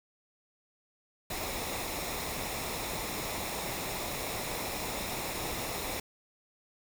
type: noise with comb filter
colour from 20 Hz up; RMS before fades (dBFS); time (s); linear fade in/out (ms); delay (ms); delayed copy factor
pink; -36; 1.3-6; 5; 0.65; -0.5
effects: none